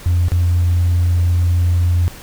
sine tone with dropouts, 87.31 Hz, F2, in tune, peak -10 dBFS, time 0.06-2.08 s, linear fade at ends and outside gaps 0 ms, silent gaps 0.284-0.319 s, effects tanh soft clip ceiling -8 dBFS + pink hiss -37 dBFS RMS until 2.22 s

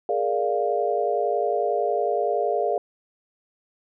sine chord, Bb dominant seventh, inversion third, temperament equal, 415.3 / 466.2 / 587.3 / 698.5 Hz, Ab4 / Bb4 / D5 / F5, 0 / 0 / 0 / 0 cents, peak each -26 / -27 / -27 / -25 dBFS, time 0.09-2.78 s, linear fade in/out 2 ms, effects none

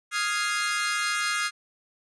sawtooth chord, F minor seventh, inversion third, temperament equal, 1244.5 / 1396.9 / 1661.2 / 2093 Hz, Eb6 / F6 / Ab6 / C7, 0 / 0 / 0 / 0 cents, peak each -27 dBFS, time 0.11-1.51 s, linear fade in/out 50 ms, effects resampled to 24000 Hz

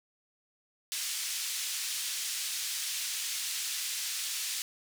white band-pass noise, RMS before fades -35 dBFS, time 0.92-4.62 s, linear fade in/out 0 ms, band 2600 to 8400 Hz, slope 12 dB/octave, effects none

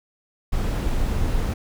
brown noise, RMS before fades -22 dBFS, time 0.52-1.54 s, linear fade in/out 10 ms, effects none

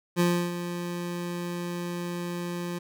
25% pulse tone with ADSR envelope, 174.61 Hz, F3, in tune, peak -16 dBFS, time 0.16-2.79 s, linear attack 40 ms, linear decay 310 ms, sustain -11 dB, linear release 11 ms, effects none

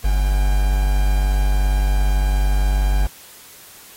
triangle tone with quantisation, 49 Hz, G1, in tune, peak -12 dBFS, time 0.04-3.07 s, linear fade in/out 10 ms, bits 5, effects white hiss -43 dBFS RMS until 3.96 s + AAC 48 kbps

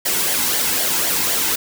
white noise with flanger, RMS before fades -19 dBFS, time 0.05-1.56 s, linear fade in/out 10 ms, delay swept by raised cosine 0.77 to 1.74 ms, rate 3.9 Hz, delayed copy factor -0.55, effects none

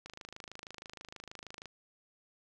click train, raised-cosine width 0.2 ms, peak -28 dBFS, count 43, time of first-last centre 0.06-1.657 s, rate 26.3 Hz, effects none

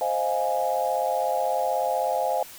sine chord, F minor seventh, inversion second, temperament equal, 523.3 / 622.3 / 698.5 / 830.6 Hz, C5 / Eb5 / F5 / Ab5, 0 / 0 / 0 / 0 cents, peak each -28 / -29 / -27 / -27 dBFS, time 0.01-2.43 s, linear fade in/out 2 ms, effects white hiss -44 dBFS RMS until 2.58 s

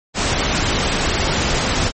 pink noise, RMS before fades -18 dBFS, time 0.14-1.92 s, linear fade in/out 50 ms, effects MP3 32 kbps

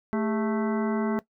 harmonic tone with a mistuned harmonic, 220 Hz, A3, in tune, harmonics 1 / 2 / 3 / 4 / 5 / 6 / 7 / 9, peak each -25 / -31 / -35 / -37 / -39 / -41 / -42 / -44 dBFS, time 0.13-1.19 s, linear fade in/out 0 ms, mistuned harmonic 2, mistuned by -140 cents, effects noise-tail reverb RT60 0.1 s tail -18 dB re dry

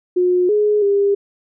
sine tone with pitch steps, 360.2 / 419.1 / 401.5 Hz, F#4 / G#4 / G4, -46 / +16 / +41 cents, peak -12 dBFS, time 0.16-1.15 s, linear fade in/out 10 ms, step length 330 ms, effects none

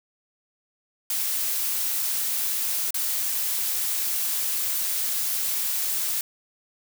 blue noise with dropouts, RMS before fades -26 dBFS, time 1.1-6.21 s, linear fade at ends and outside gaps 2 ms, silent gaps 2.907-2.943 s, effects none

